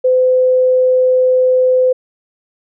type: tone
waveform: sine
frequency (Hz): 510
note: C5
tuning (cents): -44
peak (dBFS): -8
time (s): 0.04-1.93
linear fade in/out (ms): 10
effects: none